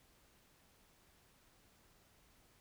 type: silence
effects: pink hiss -69 dBFS RMS until 2.6 s